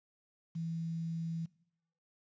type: tone with quantisation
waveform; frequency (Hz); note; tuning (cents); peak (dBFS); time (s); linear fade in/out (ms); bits
sine; 164.81; E3; 0; -35; 0.55-1.46; 10; 10
effects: noise-tail reverb RT60 0.7 s tail -21 dB re dry + resampled to 16000 Hz